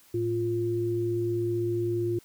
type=tone pair together; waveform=sine; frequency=111.27 / 349.2 Hz; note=A2 / F4; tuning=+20 / 0 cents; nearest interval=octave + minor sixth; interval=1980 cents; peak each=-31 / -26 dBFS; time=0.14-2.19 s; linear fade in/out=5 ms; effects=white hiss -58 dBFS RMS until 2.24 s